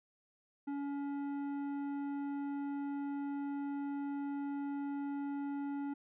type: tone with tanh clipping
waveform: sine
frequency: 282.6 Hz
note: C#4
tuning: 34 cents sharp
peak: -38 dBFS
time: 0.67-5.94 s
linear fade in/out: 10 ms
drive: 11 dB
effects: none